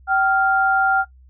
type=tone pair together; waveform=sine; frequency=771.4 / 1396.9 Hz; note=G5 / F6; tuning=-28 / 0 cents; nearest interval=minor seventh; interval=1028 cents; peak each=-17 dBFS; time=0.07-1.05 s; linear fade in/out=50 ms; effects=noise-tail reverb RT60 0.1 s tail -17 dB re dry + added 64 Hz sine -45 dBFS peak until 1.29 s